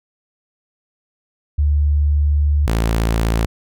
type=tone pair in turn; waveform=sine / sawtooth; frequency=73.3 / 56.02 Hz; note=D2 / A1; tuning=-3 / +32 cents; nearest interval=perfect fourth; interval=465 cents; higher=first; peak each=-12 / -11 dBFS; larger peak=second; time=1.58-2.67 / 2.67-3.46 s; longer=first; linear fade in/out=10 ms; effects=none